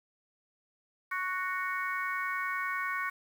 harmonic tone, 370 Hz, F#4, in tune, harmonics 3 / 4 / 5 / 6, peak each -35 / -36 / -37 / -38 dBFS, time 1.11-3.1 s, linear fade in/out 10 ms, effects 9-bit

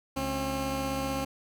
15% pulse tone pair together, 71.2 / 268.8 Hz, C#2 / C4, +47 / +47 cents, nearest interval octave + major seventh, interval 2300 cents, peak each -29 / -24 dBFS, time 0.16-1.25 s, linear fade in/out 10 ms, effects none

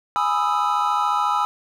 triangle chord, E major seventh, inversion first, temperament equal, 830.6 / 987.8 / 1244.5 / 1318.5 Hz, G#5 / B5 / D#6 / E6, 0 / 0 / 0 / 0 cents, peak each -22 dBFS, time 0.16-1.45 s, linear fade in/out 0 ms, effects none

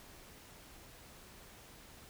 silence, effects pink hiss -56 dBFS RMS until 2.09 s

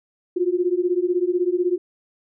sine beating tone pair, 349.2 / 365.2 Hz, F4 / F#4, 0 / -23 cents, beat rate 16 Hz, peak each -21 dBFS, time 0.36-1.78 s, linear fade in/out 10 ms, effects none

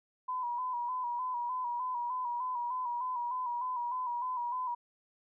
sine tone with vibrato, 985 Hz, B5, 5 cents flat, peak -32 dBFS, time 0.28-4.75 s, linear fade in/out 10 ms, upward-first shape square, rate 3.3 Hz, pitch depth 47 cents each way, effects none

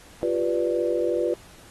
sine chord, G dominant seventh, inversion third, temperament equal, 349.2 / 392 / 493.9 / 587.3 Hz, F4 / G4 / B4 / D5, 0 / 0 / 0 / 0 cents, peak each -25 / -31 / -25 / -28 dBFS, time 0.23-1.34 s, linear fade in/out 0 ms, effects pink hiss -50 dBFS RMS until 1.7 s + AAC 32 kbps

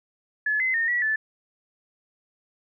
sine tone with pitch steps, 1713 / 2049 / 1832 / 1936 / 1747 Hz, A6 / C7 / A#6 / B6 / A6, -47 / -37 / -31 / -35 / -13 cents, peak -21 dBFS, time 0.46-1.16 s, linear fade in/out 5 ms, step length 140 ms, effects none

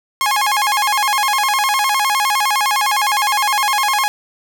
sawtooth tone with vibrato, 945 Hz, A#5, 23 cents sharp, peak -10 dBFS, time 0.21-4.08 s, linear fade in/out 0 ms, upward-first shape square, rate 9.8 Hz, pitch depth 220 cents each way, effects none

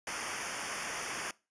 pink noise with comb filter, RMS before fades -38 dBFS, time 0.07-1.31 s, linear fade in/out 2 ms, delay 0.25 ms, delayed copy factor -1, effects noise-tail reverb RT60 0.3 s tail -22 dB re dry + resampled to 22050 Hz

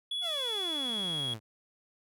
triangle tone with pitch glide, 3389 to 3327 Hz, G#7 to G#7, +34 to +2 cents, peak -30 dBFS, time 0.11-1.34 s, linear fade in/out 5 ms, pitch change -32 cents, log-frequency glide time 0.69-1.23 s
sawtooth exponential sweep, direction down, 740 to 103.83 Hz, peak -34 dBFS, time 0.21-1.4 s, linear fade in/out 50 ms
effects none

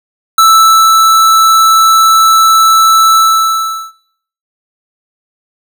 square tone with ADSR envelope, 1318.5 Hz, E6, in tune, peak -3 dBFS, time 0.38-3.92 s, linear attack 4 ms, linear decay 520 ms, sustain -2 dB, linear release 750 ms, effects noise-tail reverb RT60 0.6 s tail -18 dB re dry

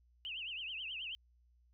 sine tone with vibrato, 2825 Hz, F7, 19 cents sharp, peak -40 dBFS, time 0.25-1.15 s, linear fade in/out 0 ms, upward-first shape triangle, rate 9.3 Hz, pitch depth 220 cents each way, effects added 60 Hz sine -66 dBFS peak until 1.73 s

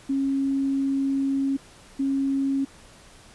sine tone pair in turn, 272.9 / 272.9 Hz, C#4 / C#4, -27 / -27 cents, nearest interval unison, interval 0 cents, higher neither, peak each -21 dBFS, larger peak neither, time 0.09-1.57 / 1.99-2.65 s, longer first, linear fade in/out 10 ms, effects pink hiss -50 dBFS RMS until 3.34 s + resampled to 24000 Hz

